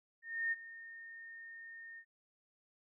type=tone with ADSR envelope; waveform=sine; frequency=1831 Hz; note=A#6; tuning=32 cents flat; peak=-31 dBFS; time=0.22-2.05 s; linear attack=300 ms; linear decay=27 ms; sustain=-17 dB; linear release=70 ms; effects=none